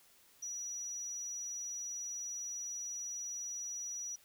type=tone; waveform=sine; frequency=5840 Hz; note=F#8; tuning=24 cents flat; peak=-39 dBFS; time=0.42-4.16 s; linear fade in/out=10 ms; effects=white hiss -65 dBFS RMS until 4.24 s